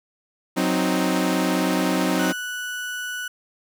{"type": "chord", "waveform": "sawtooth", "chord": "C diminished", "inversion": "second", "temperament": "equal", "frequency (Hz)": [185, 261.6, 311.1], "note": ["Gb3", "C4", "Eb4"], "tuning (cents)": [0, 0, 0], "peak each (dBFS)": -20, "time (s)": [0.56, 2.33], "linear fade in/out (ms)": 20}
{"type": "tone", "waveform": "35% pulse", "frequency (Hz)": 1480, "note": "F#6", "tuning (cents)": 0, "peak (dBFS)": -26, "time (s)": [2.19, 3.28], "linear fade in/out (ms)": 5}
{"effects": []}